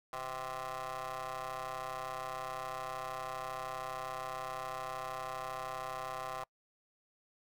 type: ring-modulated tone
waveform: 20% pulse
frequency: 132.5 Hz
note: C3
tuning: 22 cents sharp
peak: -31 dBFS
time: 0.13-6.44 s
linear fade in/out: 2 ms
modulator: 911 Hz
effects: noise-tail reverb RT60 0.1 s tail -26 dB re dry

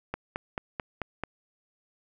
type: click train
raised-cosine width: 0.5 ms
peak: -16 dBFS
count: 6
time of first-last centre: 0.14-1.236 s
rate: 4.56 Hz
effects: none

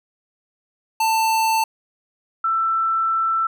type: tone pair in turn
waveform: square / sine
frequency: 890 / 1332.3 Hz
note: A5 / E6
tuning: +20 / +18 cents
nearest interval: perfect fifth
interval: 698 cents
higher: second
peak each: -17 dBFS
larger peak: neither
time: 1-1.64 / 2.44-3.47 s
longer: second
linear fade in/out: 5 ms
effects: none

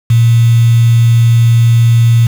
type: tone with quantisation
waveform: sine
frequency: 116.54 Hz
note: A#2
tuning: in tune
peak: -4 dBFS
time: 0.1-2.27 s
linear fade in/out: 5 ms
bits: 4
effects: none

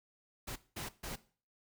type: noise bursts at uneven times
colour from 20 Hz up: pink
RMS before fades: -42 dBFS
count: 3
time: 0.47-0.56 / 0.76-0.89 / 1.03-1.16 s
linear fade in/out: 10 ms
effects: noise-tail reverb RT60 0.4 s tail -17 dB re dry

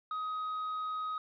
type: tone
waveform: triangle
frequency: 1259 Hz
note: D#6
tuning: 20 cents sharp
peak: -32 dBFS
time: 0.11-1.18 s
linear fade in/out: 2 ms
effects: resampled to 11025 Hz + 11-bit

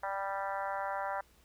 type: harmonic tone with a mistuned harmonic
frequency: 196 Hz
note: G3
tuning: in tune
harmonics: 3 / 4 / 5 / 6 / 7 / 8 / 9 / 10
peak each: -40 / -38 / -39 / -47 / -42 / -46 / -47 / -51 dBFS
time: 0.03-1.21 s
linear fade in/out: 5 ms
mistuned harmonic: 6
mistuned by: +19 cents
effects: added 60 Hz sine -66 dBFS peak until 1.44 s + pink hiss -66 dBFS RMS until 1.44 s

